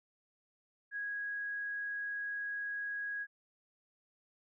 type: tone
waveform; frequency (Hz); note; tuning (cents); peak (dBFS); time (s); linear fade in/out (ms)
sine; 1654; G#6; -8; -36; 0.91-3.27; 50
effects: none